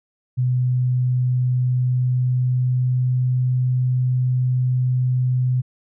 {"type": "tone with pitch glide", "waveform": "sine", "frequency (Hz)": [125.8, 126.68], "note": ["B2", "B2"], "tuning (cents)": [32, 44], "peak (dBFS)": -16, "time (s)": [0.37, 5.62], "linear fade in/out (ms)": 20, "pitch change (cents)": 12, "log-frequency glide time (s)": [1.68, 3.53], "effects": []}